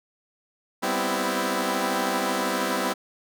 10% pulse chord, C major seventh, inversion second, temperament equal with one note detuned, 196 / 248.9 / 261.6 / 329.6 Hz, G3 / B3 / C4 / E4, 0 / +14 / 0 / 0 cents, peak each -21 dBFS, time 0.82-2.94 s, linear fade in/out 20 ms, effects none

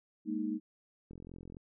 sine chord, Ab suspended second, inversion none, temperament equal, 207.7 / 233.1 / 311.1 Hz, Ab3 / Bb3 / Eb4, 0 / 0 / 0 cents, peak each -38 / -37 / -35 dBFS, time 0.25-0.6 s, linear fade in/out 50 ms
click train, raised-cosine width 3 ms, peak -36 dBFS, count 21, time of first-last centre 1.11-1.569 s, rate 43.6 Hz
effects none

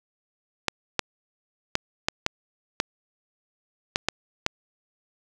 clicks, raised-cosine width 0.2 ms, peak -4 dBFS, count 9, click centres 0.683 / 0.993 / 1.754 / 2.085 / 2.264 / 2.801 / 3.959 / 4.086 / 4.464 s, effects none

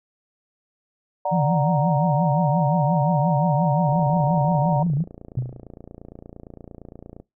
sine chord, D augmented, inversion none, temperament equal, 587.3 / 740 / 932.3 Hz, D5 / F#5 / A#5, 0 / 0 / 0 cents, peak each -25 dBFS, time 1.25-4.83 s, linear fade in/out 5 ms
sine tone with vibrato, 155.56 Hz, D#3, in tune, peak -18 dBFS, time 1.31-5.04 s, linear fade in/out 20 ms, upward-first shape triangle, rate 5.7 Hz, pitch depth 270 cents each way
click train, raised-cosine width 2 ms, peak -26 dBFS, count 96, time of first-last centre 3.89-7.2 s, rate 28.7 Hz
sine tone with exponential decay, 125.8 Hz, B2, 32 cents sharp, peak -18 dBFS, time 5.37-5.67 s, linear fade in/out 5 ms, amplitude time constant 64 ms
effects noise-tail reverb RT60 0.2 s tail -21 dB re dry

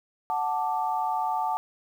sine chord, D major, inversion first, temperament equal, 740 / 880 / 1174.7 Hz, F#5 / A5 / D6, 0 / 0 / 0 cents, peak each -29 / -27 / -33 dBFS, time 0.3-1.57 s, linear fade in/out 0 ms, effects 9-bit

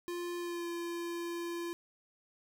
square tone with pitch glide, 349.2 to 342.4 Hz, F4 to F4, 0 to -34 cents, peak -37 dBFS, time 0.08-1.73 s, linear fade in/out 0 ms, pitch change -34 cents, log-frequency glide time 0.38-0.68 s, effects none

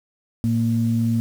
sine tone pair together, 113.7 / 230.8 Hz, A#2 / A#3, -43 / -17 cents, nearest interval octave, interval 1226 cents, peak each -20 / -19 dBFS, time 0.44-1.2 s, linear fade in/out 0 ms, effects tanh soft clip ceiling -9 dBFS + 7-bit

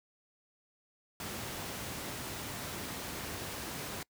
pink noise, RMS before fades -40 dBFS, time 1.2-4.03 s, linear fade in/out 2 ms, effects noise-tail reverb RT60 0.1 s tail -25 dB re dry + high-pass 80 Hz 12 dB/octave

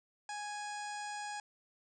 harmonic tone with a mistuned harmonic, 830.6 Hz, G#5, in tune, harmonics 1 / 2 / 3 / 4 / 5 / 6 / 7 / 8 / 9 / 10, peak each -41 / -46 / -52 / -56 / -58 / -53 / -60 / -52 / -61 / -55 dBFS, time 0.29-1.4 s, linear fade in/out 2 ms, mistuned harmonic 8, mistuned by +62 cents, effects none

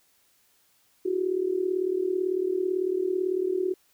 sine tone with amplitude modulation, 370 Hz, F#4, in tune, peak -20 dBFS, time 1.05-3.74 s, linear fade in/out 10 ms, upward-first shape sine, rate 38 Hz, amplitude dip 80%, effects white hiss -65 dBFS RMS until 3.93 s

